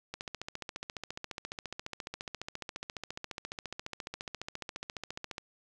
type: click train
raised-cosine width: 0.2 ms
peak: -21 dBFS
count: 77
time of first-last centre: 0.14-5.381 s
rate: 14.5 Hz
effects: none